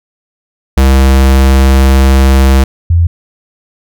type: tone pair in turn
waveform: square / sine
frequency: 66.7 / 84.89 Hz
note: C2 / F2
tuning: +34 / -49 cents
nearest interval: major third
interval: 417 cents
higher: second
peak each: -4 dBFS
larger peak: neither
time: 0.77-2.64 / 2.9-3.07 s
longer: first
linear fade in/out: 5 ms
effects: none